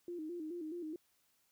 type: tone with vibrato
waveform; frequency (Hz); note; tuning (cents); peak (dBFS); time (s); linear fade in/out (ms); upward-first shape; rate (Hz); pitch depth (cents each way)
sine; 329.6; E4; 0; -40; 0.08-0.96; 2; square; 4.7; 99
effects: white hiss -75 dBFS RMS until 1.51 s